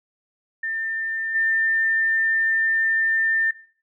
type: tone with level steps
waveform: sine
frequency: 1797 Hz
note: A6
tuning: 36 cents sharp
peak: -24 / -18 dBFS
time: 0.63-3.51 s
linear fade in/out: 5 ms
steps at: 1.34 s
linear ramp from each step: 20 ms
effects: noise-tail reverb RT60 0.5 s tail -18 dB re dry